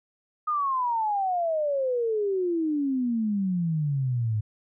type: exponential sweep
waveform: sine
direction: down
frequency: 1246 to 104.4 Hz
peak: -23 dBFS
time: 0.47-4.41 s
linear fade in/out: 10 ms
effects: none